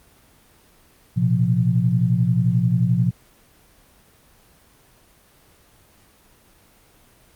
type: chord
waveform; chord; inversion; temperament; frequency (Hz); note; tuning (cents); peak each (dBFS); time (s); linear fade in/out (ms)
sine; Bb suspended second; none; equal with one note detuned; 116.54 / 127.9 / 174.61; Bb2 / C3 / F3; 0 / -39 / 0; -20; 1.16-3.11; 20
effects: pink hiss -54 dBFS RMS until 7.35 s + Opus 24 kbps